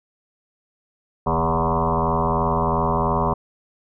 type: tone with frequency modulation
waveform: sine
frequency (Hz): 571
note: D5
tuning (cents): -49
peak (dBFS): -17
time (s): 1.26-3.34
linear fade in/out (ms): 10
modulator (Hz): 82.9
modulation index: 6.5
effects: none